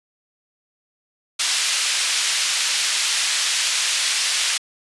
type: band-pass noise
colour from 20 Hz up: pink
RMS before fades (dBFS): -21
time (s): 1.39-4.58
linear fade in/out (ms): 10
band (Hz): 2600 to 8400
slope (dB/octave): 12
effects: resampled to 24000 Hz